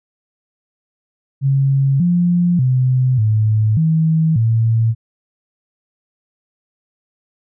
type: tone with pitch steps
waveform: sine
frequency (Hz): 136.7 / 175.4 / 128.2 / 108.3 / 160.2 / 113.4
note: C#3 / F3 / C3 / A2 / E3 / A#2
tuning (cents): -24 / +8 / -35 / -27 / -49 / -47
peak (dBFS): -11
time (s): 1.41-4.95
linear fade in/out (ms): 50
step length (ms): 590
effects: none